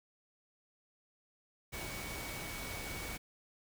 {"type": "tone in noise", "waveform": "sine", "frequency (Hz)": 2246, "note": "C#7", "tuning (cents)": 22, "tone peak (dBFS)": -47, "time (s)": [1.72, 3.18], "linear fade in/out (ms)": 20, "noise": "pink", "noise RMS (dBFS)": -43, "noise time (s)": [1.72, 3.18], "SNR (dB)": -7, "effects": []}